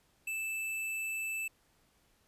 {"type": "tone", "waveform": "square", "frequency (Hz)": 2637, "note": "E7", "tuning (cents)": 0, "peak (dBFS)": -35, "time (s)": [0.27, 1.48], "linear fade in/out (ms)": 5, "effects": ["pink hiss -70 dBFS RMS until 2.27 s", "resampled to 32000 Hz"]}